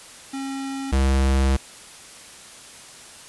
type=tone pair in turn; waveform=square; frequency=271.2 / 66.98 Hz; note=C#4 / C2; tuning=-38 / +41 cents; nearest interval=2 octaves; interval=2421 cents; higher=first; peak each=-28 / -17 dBFS; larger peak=second; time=0.33-0.92 / 0.92-1.57 s; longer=second; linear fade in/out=10 ms; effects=white hiss -43 dBFS RMS until 3.28 s + resampled to 24000 Hz